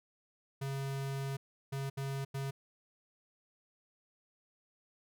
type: tone bursts at uneven times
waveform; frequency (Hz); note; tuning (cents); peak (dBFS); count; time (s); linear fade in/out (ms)
square; 136.8; C#3; -23; -36; 4; 0.61-1.37 / 1.72-1.9 / 1.97-2.25 / 2.34-2.51; 10
effects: none